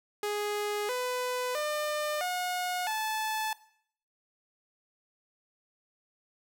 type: tone with pitch steps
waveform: sawtooth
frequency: 415.3 / 499.6 / 601.1 / 723.1 / 869.9 Hz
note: G#4 / B4 / D5 / F#5 / A5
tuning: 0 / +20 / +40 / -40 / -20 cents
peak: -26 dBFS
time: 0.23-3.53 s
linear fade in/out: 2 ms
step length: 660 ms
effects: noise-tail reverb RT60 0.6 s tail -17 dB re dry